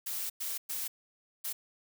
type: noise bursts at uneven times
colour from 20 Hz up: blue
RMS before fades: -36 dBFS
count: 4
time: 0.06-0.3 / 0.4-0.58 / 0.69-0.88 / 1.44-1.53 s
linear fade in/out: 10 ms
effects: none